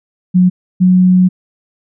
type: tone pair in turn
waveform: sine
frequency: 181.8 / 183.17 Hz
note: F#3 / F#3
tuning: -30 / -17 cents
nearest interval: unison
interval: 13 cents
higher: second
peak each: -5 dBFS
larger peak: neither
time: 0.34-0.5 / 0.8-1.29 s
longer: second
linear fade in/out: 20 ms
effects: none